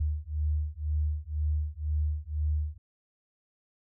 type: beating tone pair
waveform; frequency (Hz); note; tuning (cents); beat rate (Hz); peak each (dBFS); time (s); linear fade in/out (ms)
sine; 74.8 / 76.8; D2 / D#2; +32 / -22; 2; -30; 0-2.78; 10
effects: none